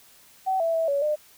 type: tone with pitch steps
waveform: sine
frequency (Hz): 760 / 661 / 653 / 564 / 603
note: F#5 / E5 / E5 / C#5 / D5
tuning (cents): +46 / +5 / -17 / +30 / +46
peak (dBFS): -21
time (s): 0.46-1.16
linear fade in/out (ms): 20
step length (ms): 140
effects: white hiss -54 dBFS RMS until 1.37 s